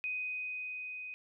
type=tone with level ramp; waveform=sine; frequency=2501 Hz; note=D#7; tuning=8 cents sharp; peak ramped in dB=-33 to -41 dBFS; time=0.04-1.14 s; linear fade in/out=0 ms; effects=none